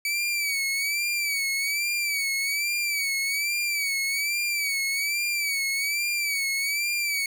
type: tone with vibrato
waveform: sawtooth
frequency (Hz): 2284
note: D7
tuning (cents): -49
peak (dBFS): -21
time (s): 0.05-7.26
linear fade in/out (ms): 2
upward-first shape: sine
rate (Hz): 1.2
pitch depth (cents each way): 82
effects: none

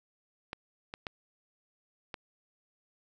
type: clicks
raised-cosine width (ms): 0.3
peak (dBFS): -21 / -23 / -20 / -22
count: 4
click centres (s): 0.531 / 0.939 / 1.068 / 2.142
effects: none

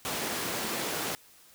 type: high-pass noise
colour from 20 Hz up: pink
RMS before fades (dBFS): -33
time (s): 0.05-1.15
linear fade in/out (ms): 0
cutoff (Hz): 210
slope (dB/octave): 12
effects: white hiss -57 dBFS RMS until 1.54 s

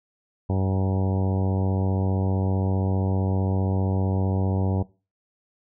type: harmonic tone with a mistuned harmonic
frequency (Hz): 95.3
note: G2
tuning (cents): -48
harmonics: 1 / 2 / 3 / 4 / 5 / 6 / 7 / 8 / 9 / 10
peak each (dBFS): -22 / -28 / -32 / -34 / -36 / -38 / -39 / -40 / -41 / -42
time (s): 0.49-4.83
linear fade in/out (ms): 10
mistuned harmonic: 9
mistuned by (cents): -19
effects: noise-tail reverb RT60 0.3 s tail -19 dB re dry

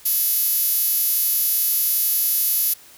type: tone with high-pass filter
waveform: 5% pulse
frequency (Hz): 431.3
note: A4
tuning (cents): -35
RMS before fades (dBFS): -20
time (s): 0.05-2.74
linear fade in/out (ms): 10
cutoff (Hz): 11000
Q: 1.5
effects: white hiss -47 dBFS RMS until 2.97 s

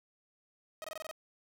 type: tone bursts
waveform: sawtooth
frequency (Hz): 630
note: D#5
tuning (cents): +21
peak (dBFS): -36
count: 7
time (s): 0.82-1.112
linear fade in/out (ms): 0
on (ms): 22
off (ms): 23
effects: none

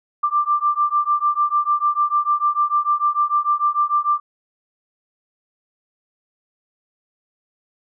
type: beating tone pair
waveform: sine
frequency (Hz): 1179 / 1185.7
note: D6 / D6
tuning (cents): +6 / +16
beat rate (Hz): 6.7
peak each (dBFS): -19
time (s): 0.23-4.2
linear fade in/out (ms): 10
effects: none

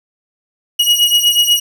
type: beating tone pair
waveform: 40% pulse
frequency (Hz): 2894 / 2902.2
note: F#7 / F#7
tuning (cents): -39 / -34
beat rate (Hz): 8.2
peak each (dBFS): -12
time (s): 0.79-1.6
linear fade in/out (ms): 10
effects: none

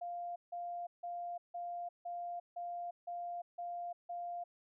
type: tone bursts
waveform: sine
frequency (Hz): 698.5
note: F5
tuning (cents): 0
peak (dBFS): -39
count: 9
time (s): 0.01-4.44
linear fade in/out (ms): 10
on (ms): 350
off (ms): 160
effects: none

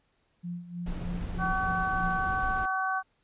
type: tone with tremolo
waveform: sine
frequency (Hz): 174.61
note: F3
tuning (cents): 0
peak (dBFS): -32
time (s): 0.43-2.31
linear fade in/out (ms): 20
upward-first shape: sine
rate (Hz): 3.2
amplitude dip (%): 75
type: noise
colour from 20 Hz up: brown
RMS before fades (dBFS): -35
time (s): 0.86-2.66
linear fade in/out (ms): 5
type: harmonic tone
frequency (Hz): 379.1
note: F#4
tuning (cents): +42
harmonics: 2 / 3 / 4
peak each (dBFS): -31 / -31 / -31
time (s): 1.38-3.03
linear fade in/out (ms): 50
effects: pink hiss -72 dBFS RMS until 3.23 s + resampled to 8000 Hz

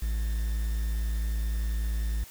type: tone with quantisation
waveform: triangle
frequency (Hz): 55.1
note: A1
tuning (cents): +3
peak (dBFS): -24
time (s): 0.02-2.24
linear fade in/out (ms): 5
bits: 8
effects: white hiss -49 dBFS RMS until 2.3 s

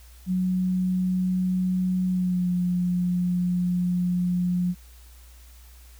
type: tone with pitch glide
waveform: sine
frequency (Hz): 184 to 178.56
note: F#3 to F3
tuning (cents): -9 to +39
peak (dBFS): -21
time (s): 0.26-4.75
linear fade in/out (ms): 50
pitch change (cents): -52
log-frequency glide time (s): 2.09-2.52
effects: added 60 Hz sine -46 dBFS peak until 5.99 s + white hiss -55 dBFS RMS until 5.99 s

